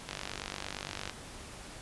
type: click train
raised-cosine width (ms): 0.2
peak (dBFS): -19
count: 50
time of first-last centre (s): 0.09-1.096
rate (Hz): 48.7
effects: pink hiss -47 dBFS RMS until 1.81 s + resampled to 24000 Hz